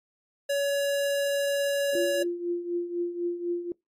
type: tone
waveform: square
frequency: 564 Hz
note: C#5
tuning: 30 cents sharp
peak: -25 dBFS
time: 0.49-2.23 s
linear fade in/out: 10 ms
type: tone with tremolo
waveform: sine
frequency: 347.9 Hz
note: F4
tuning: 7 cents flat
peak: -24 dBFS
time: 1.95-3.72 s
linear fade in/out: 2 ms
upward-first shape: triangle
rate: 4 Hz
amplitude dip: 75%
effects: noise-tail reverb RT60 0.2 s tail -26 dB re dry + AAC 48 kbps